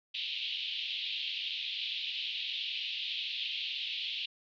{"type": "band-pass noise", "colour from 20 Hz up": "pink", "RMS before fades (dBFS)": -37, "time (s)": [0.14, 4.26], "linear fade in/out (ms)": 10, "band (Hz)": [2700, 3900], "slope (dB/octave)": 48, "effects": []}